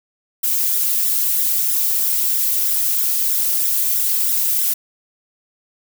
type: noise with flanger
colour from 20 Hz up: violet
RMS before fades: -18 dBFS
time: 0.43-4.74 s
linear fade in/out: 10 ms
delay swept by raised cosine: 0.54 to 3.54 ms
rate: 3.1 Hz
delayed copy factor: +0.95
effects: none